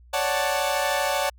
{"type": "chord", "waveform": "sawtooth", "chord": "D major seventh", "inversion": "third", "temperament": "equal with one note detuned", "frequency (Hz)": [554.4, 587.3, 742.6, 880], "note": ["C#5", "D5", "F#5", "A5"], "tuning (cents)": [0, 0, 6, 0], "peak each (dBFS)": -24, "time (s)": [0.13, 1.3], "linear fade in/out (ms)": 10, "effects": ["added 60 Hz sine -48 dBFS peak until 1.38 s"]}